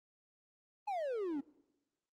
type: exponential sweep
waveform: triangle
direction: down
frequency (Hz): 863 to 265.2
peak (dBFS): -33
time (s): 0.87-1.41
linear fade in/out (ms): 10
effects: noise-tail reverb RT60 1.0 s tail -23 dB re dry + Opus 24 kbps